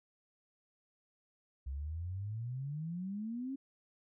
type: exponential sweep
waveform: sine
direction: up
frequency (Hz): 64.9 to 277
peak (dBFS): -37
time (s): 1.66-3.56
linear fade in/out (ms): 10
effects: none